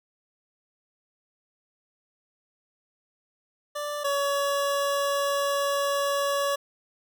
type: tone pair in turn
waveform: 25% pulse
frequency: 587.3 / 563.6 Hz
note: D5 / C#5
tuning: 0 / +29 cents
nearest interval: minor second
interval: 71 cents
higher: first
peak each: -26 / -20 dBFS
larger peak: second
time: 3.75-4.04 / 4.04-6.56 s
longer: second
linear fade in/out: 10 ms
effects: none